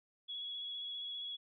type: tone with vibrato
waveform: sine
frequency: 3360 Hz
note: G#7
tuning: 19 cents sharp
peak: -40 dBFS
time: 0.28-1.37 s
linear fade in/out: 20 ms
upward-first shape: square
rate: 15 Hz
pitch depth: 14 cents each way
effects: none